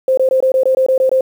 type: tone bursts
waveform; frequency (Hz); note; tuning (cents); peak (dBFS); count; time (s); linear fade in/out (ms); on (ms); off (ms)
sine; 523; C5; -1; -9; 10; 0.08-1.209; 2; 94; 21
effects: 7-bit